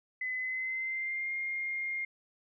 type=tone with pitch glide; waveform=sine; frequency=2021 to 2123 Hz; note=B6 to C7; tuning=+39 to +25 cents; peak=-32 dBFS; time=0.21-2.05 s; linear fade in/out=5 ms; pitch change=+86 cents; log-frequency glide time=0.37-1.32 s; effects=none